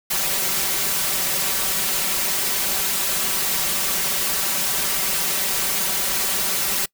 white noise with comb filter, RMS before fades -22 dBFS, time 0.1-6.86 s, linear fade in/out 10 ms, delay 5.2 ms, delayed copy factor +0.9, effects noise-tail reverb RT60 0.1 s tail -24 dB re dry

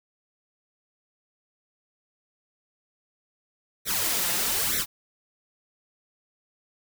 white noise with flanger, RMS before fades -26 dBFS, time 3.85-4.86 s, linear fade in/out 50 ms, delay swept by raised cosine 0.51 to 5.81 ms, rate 1.1 Hz, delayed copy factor +0.9, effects none

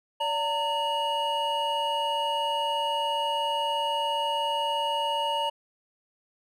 triangle tone cluster, 577 / 914 / 2897 Hz, D5 / A#5 / F#7, -31 / -34 / -37 cents, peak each -30 / -25 / -30 dBFS, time 0.2-5.5 s, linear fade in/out 10 ms, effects none

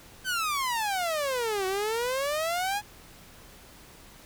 sawtooth exponential two-way sweep, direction down then up, 1568 to 371.4 to 847 Hz, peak -23 dBFS, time 0.24-2.82 s, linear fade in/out 50 ms, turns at 1.66 s, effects pink hiss -51 dBFS RMS until 4.25 s

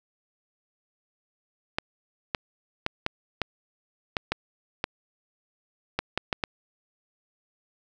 clicks, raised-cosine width 0.3 ms, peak -9 dBFS, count 12, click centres 1.785 / 2.348 / 2.864 / 3.064 / 3.417 / 4.168 / 4.32 / 4.841 / 5.99 / 6.176 / 6.328 / 6.438 s, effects none

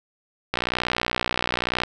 click train, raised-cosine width 0.3 ms, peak -6 dBFS, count 80, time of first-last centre 0.54-1.835 s, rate 61 Hz, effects none

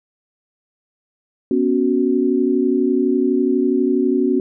sine chord, B suspended second, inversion none, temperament equal with one note detuned, 245.1 / 277.2 / 370 Hz, B3 / C#4 / F#4, -13 / 0 / 0 cents, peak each -19 / -18 / -18 dBFS, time 1.51-4.4 s, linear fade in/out 2 ms, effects none

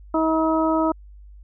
harmonic tone, 319.5 Hz, D#4, 46 cents sharp, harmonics 1 / 2 / 3 / 4, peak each -20 / -23 / -25 / -26 dBFS, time 0.14-0.92 s, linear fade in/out 5 ms, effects added 50 Hz sine -41 dBFS peak until 1.43 s

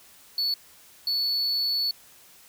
triangle tone bursts at uneven times, 4435 Hz, C#8, in tune, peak -22 dBFS, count 2, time 0.38-0.54 / 1.07-1.91 s, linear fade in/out 2 ms, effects white hiss -53 dBFS RMS until 2.48 s

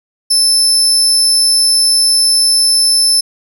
30% pulse tone, 5274 Hz, E8, in tune, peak -4 dBFS, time 0.3-3.21 s, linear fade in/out 10 ms, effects none

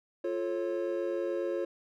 triangle chord, F augmented, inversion none, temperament just, 349.2 / 436.5 / 545.7 Hz, F4 / A4 / C#5, 0 / -14 / -27 cents, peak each -31 / -35 / -32 dBFS, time 0.24-1.65 s, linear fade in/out 5 ms, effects none

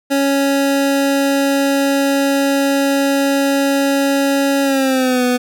25% pulse tone with pitch glide, 277.2 to 248.4 Hz, C#4 to B3, 0 to +10 cents, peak -9 dBFS, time 0.1-5.38 s, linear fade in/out 20 ms, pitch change -190 cents, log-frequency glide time 4.63-5.24 s, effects none

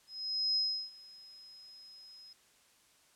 sine tone with ADSR envelope, 5100 Hz, D#8, 42 cents sharp, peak -27 dBFS, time 0.07-2.33 s, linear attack 490 ms, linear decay 340 ms, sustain -24 dB, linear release 3 ms, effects white hiss -66 dBFS RMS until 3.15 s + low-pass 10000 Hz 12 dB/octave

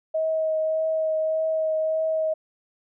sine tone with vibrato, 634 Hz, D#5, 32 cents sharp, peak -21 dBFS, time 0.14-2.34 s, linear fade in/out 10 ms, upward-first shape triangle, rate 1.7 Hz, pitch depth 14 cents each way, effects none

